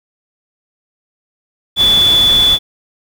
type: tone in noise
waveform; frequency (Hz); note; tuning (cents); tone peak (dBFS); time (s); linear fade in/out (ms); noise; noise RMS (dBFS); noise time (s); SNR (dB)
sine; 3455; A7; -32; -7; 1.76-2.59; 50; pink; -22; 1.76-2.59; +12
effects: none